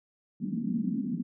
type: band-pass noise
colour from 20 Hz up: pink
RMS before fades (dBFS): -31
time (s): 0.4-1.23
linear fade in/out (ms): 20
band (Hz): 180 to 260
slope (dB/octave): 48
effects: none